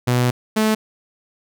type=tone pair in turn; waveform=sawtooth; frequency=123.47 / 217.2 Hz; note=B2 / A3; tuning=0 / -22 cents; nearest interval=minor seventh; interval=978 cents; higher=second; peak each=-11 dBFS; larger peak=neither; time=0.07-0.31 / 0.56-0.75 s; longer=first; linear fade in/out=10 ms; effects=none